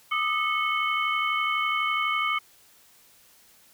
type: tone cluster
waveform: sine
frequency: 1204 / 1276 / 2195 / 3059 Hz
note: D6 / D#6 / C#7 / G7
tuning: +43 / +43 / -18 / -43 cents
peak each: -27 / -31 / -27 / -33 dBFS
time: 0.11-2.39 s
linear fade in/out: 10 ms
effects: white hiss -57 dBFS RMS until 3.73 s